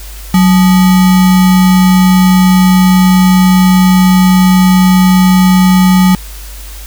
sine tone with sample-and-hold, 185 Hz, F#3, in tune, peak -3 dBFS, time 0.34-6.15 s, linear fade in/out 2 ms, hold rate 1050 Hz, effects added 50 Hz sine -25 dBFS peak until 6.86 s + white hiss -32 dBFS RMS until 6.86 s

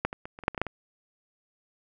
clicks, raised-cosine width 0.5 ms, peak -10 / -20 / -23 / -28 / -25 / -6 / -24 / -16 / -9 / -20 dBFS, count 10, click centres 0.05 / 0.129 / 0.255 / 0.389 / 0.437 / 0.481 / 0.547 / 0.578 / 0.616 / 0.667 s, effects none

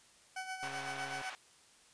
20% pulse tone with tremolo, 753 Hz, F#5, 30 cents sharp, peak -33 dBFS, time 0.36-1.3 s, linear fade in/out 5 ms, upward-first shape sine, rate 7.9 Hz, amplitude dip 60%
white band-pass noise, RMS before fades -47 dBFS, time 0.63-1.35 s, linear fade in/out 0 ms, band 740 to 2200 Hz, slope 12 dB/octave
click train, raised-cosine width 1 ms, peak -36 dBFS, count 81, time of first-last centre 0.63-1.214 s, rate 137 Hz
effects white hiss -63 dBFS RMS until 1.93 s + resampled to 22050 Hz

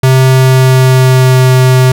square tone with pitch glide, 130.81 to 128.86 Hz, C3 to C3, 0 to -26 cents, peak -4 dBFS, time 0.03-1.92 s, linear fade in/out 5 ms, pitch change -26 cents, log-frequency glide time 0.23-1.5 s, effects none

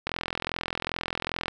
click train, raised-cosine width 0.3 ms, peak -12 dBFS, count 61, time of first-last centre 0.07-1.482 s, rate 42.5 Hz, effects none

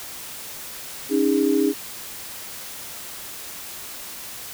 sine chord, C# suspended second, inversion none, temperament equal with one note detuned, 277.2 / 311.1 / 407.9 Hz, C#4 / D#4 / G#4, 0 / 0 / -31 cents, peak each -21 dBFS, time 1.09-1.74 s, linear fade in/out 50 ms, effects white hiss -36 dBFS RMS until 4.53 s

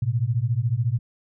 sine beating tone pair, 111.1 / 125.1 Hz, A2 / B2, +17 / +23 cents, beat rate 14 Hz, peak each -23 dBFS, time 0.02-0.99 s, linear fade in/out 5 ms, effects none

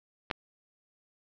clicks, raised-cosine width 0.3 ms, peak -28 / -12 dBFS, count 2, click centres 0.302 / 0.312 s, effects low-pass 5000 Hz 12 dB/octave

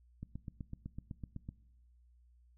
click train, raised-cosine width 5 ms, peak -30 dBFS, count 11, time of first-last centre 0.23-1.489 s, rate 7.94 Hz, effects noise-tail reverb RT60 1.0 s tail -21 dB re dry + added 60 Hz sine -62 dBFS peak until 2.57 s

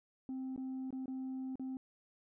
sine tone with dropouts, 261.6 Hz, C4, in tune, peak -36 dBFS, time 0.29-1.77 s, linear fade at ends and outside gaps 1 ms, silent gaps 0.562-0.577 / 0.906-0.927 / 1.058-1.08 / 1.556-1.596 s, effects tanh soft clip ceiling -37 dBFS

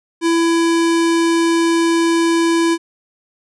square tone, 333.6 Hz, E4, 21 cents sharp, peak -13 dBFS, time 0.21-2.78 s, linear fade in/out 50 ms, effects resampled to 24000 Hz

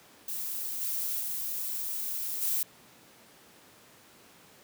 violet noise with level steps, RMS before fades -35 / -32 / -34 / -29 dBFS, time 0.28-2.63 s, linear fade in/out 2 ms, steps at 0.8 / 1.19 / 2.41 s, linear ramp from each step 20 ms, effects pink hiss -56 dBFS RMS until 4.63 s + high-pass 150 Hz 12 dB/octave

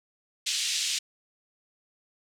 pink band-pass noise, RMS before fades -29 dBFS, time 0.46-0.99 s, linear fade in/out 10 ms, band 2800 to 7900 Hz, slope 24 dB/octave, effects none

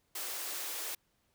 white high-pass noise, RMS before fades -39 dBFS, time 0.15-0.95 s, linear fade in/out 5 ms, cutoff 300 Hz, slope 96 dB/octave, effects pink hiss -75 dBFS RMS until 1.34 s

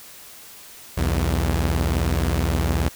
sawtooth beating tone pair, 63.6 / 82.6 Hz, C2 / E2, -48 / +4 cents, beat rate 19 Hz, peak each -18 dBFS, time 0.97-2.89 s, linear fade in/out 10 ms, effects white hiss -43 dBFS RMS until 2.95 s

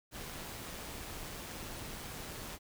pink noise with amplitude modulation, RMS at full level -43 dBFS, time 0.11-2.59 s, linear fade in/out 50 ms, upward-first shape sine, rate 162 Hz, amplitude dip 30%, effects none

